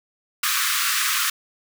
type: high-pass noise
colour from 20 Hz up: pink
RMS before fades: -22 dBFS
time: 0.43-1.3 s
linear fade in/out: 5 ms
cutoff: 1100 Hz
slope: 96 dB/octave
effects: none